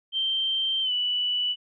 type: tone with pitch glide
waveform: sine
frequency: 3136 to 2963 Hz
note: G7 to F#7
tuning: 0 to +2 cents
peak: -23 dBFS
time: 0.12-1.56 s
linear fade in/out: 50 ms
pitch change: -98 cents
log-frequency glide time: 0.82-0.92 s
effects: none